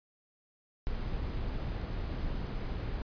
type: noise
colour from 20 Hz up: brown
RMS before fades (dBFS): -35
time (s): 0.87-3.02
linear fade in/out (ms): 0
effects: resampled to 11025 Hz